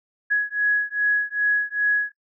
sine beating tone pair, 1673 / 1675.5 Hz, G#6 / G#6, +12 / +15 cents, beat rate 2.5 Hz, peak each -22 dBFS, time 0.3-2.12 s, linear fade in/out 20 ms, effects noise-tail reverb RT60 0.1 s tail -25 dB re dry

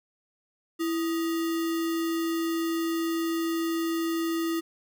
sine tone with sample-and-hold, 330.9 Hz, E4, 7 cents sharp, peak -25 dBFS, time 0.79-4.61 s, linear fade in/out 20 ms, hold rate 1575 Hz, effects none

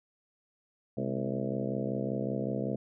harmonic tone with a mistuned harmonic, 65.3 Hz, C2, 3 cents flat, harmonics 2 / 3 / 4 / 5 / 6 / 7 / 8 / 9 / 10, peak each -37 / -35 / -39 / -40 / -42 / -39 / -39 / -43 / -42 dBFS, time 0.97-2.76 s, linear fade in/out 5 ms, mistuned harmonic 3, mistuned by +98 cents, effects none

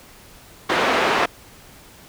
pink band-pass noise, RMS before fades -19 dBFS, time 0.69-1.26 s, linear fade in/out 10 ms, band 380 to 2500 Hz, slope 12 dB/octave, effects pink hiss -46 dBFS RMS until 2.08 s

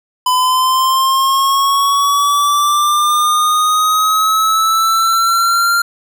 square linear sweep, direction up, 1004 to 1392 Hz, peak -11 dBFS, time 0.26-5.82 s, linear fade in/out 5 ms, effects none

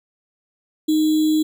sine tone with sample-and-hold, 310 Hz, D#4, 6 cents flat, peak -14 dBFS, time 0.88-1.43 s, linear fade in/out 10 ms, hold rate 3675 Hz, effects none

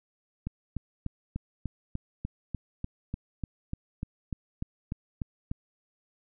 click train, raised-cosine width 5 ms, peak -20 dBFS, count 18, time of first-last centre 0.47-5.515 s, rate 3.37 Hz, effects none

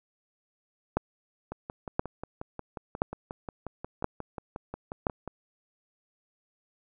two click trains, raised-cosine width 1 ms, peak -10 / -22 dBFS, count 5 / 22, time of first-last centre 0.97-5.068 / 1.52-5.277 s, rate 0.976 / 5.59 Hz, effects none

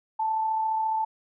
sine tone with amplitude modulation, 880 Hz, A5, in tune, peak -22 dBFS, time 0.19-1.05 s, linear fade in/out 10 ms, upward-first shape sine, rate 34.5 Hz, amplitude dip 30%, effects none

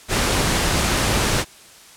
pink noise, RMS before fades -19 dBFS, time 0.08-1.45 s, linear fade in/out 50 ms, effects white hiss -45 dBFS RMS until 1.96 s + low-pass 10000 Hz 12 dB/octave

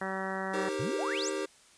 harmonic tone, 191 Hz, G3, 45 cents flat, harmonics 1 / 2 / 3 / 4 / 5 / 6 / 7 / 8 / 9 / 10, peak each -39 / -40 / -40 / -40 / -42 / -44 / -43 / -43 / -43 / -42 dBFS, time 0.01-0.69 s, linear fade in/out 5 ms
square chord, C minor seventh, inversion first, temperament equal with one note detuned, 311.1 / 392 / 466.2 / 535.5 Hz, Eb4 / G4 / Bb4 / C5, 0 / 0 / 0 / +40 cents, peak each -39 / -35 / -41 / -39 dBFS, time 0.53-1.46 s, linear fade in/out 10 ms
sine exponential sweep, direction up, 102.4 to 8500 Hz, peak -33 dBFS, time 0.79-1.3 s, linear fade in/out 10 ms
effects white hiss -59 dBFS RMS until 1.77 s + resampled to 22050 Hz

